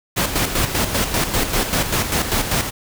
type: noise with tremolo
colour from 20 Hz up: pink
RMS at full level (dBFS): -18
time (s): 0.16-2.71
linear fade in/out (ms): 20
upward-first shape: square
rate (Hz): 5.1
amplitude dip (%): 55
effects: none